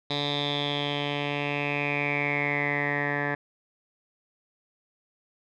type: tone with low-pass filter sweep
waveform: 10% pulse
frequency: 144.4 Hz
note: D3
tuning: 29 cents flat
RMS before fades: -28 dBFS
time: 0.1-3.35 s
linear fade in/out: 5 ms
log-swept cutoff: 3900 to 1700 Hz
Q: 8.5
effects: none